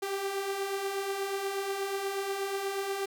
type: beating tone pair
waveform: sawtooth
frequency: 386.3 / 394.6 Hz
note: G4 / G4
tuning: -25 / +11 cents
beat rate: 8.3 Hz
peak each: -35 / -28 dBFS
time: 0.02-3.06 s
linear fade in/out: 10 ms
effects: 9-bit